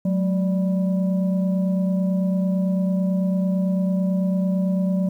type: tone with frequency modulation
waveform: sine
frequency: 185 Hz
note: F#3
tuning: in tune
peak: -18 dBFS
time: 0.05-5.09 s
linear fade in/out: 5 ms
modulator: 399 Hz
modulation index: 0.5
effects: 9-bit